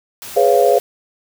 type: noise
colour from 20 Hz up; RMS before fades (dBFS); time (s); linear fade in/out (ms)
white; -32; 0.22-0.8; 0
type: chord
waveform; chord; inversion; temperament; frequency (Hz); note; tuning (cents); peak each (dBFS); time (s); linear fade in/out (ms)
sine; C# dominant seventh; second; just; 415.8 / 498.9 / 554.4 / 693; G#4 / B4 / C#5 / E#5; +2 / +17 / 0 / -14; -15; 0.36-0.79; 10
effects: none